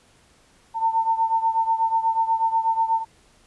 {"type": "beating tone pair", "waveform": "sine", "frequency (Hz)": [900, 908.2], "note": ["A5", "A#5"], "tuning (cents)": [39, -45], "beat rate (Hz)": 8.2, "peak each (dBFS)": [-20, -24], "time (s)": [0.74, 3.05], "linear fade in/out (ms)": 50, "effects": ["pink hiss -57 dBFS RMS until 3.46 s", "resampled to 24000 Hz"]}